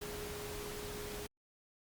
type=tone in noise; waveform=sine; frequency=415.3 Hz; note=G#4; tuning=in tune; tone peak=-45 dBFS; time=0.01-1.27 s; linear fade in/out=10 ms; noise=pink; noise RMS=-45 dBFS; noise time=0.01-1.27 s; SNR=-3 dB; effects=Opus 48 kbps